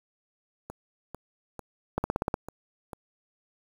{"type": "two click trains", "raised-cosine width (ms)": 1, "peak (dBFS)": [-12, -24], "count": [7, 6], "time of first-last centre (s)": [[1.98, 2.341], [0.7, 2.932]], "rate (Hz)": [16.6, 2.24], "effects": ["7-bit"]}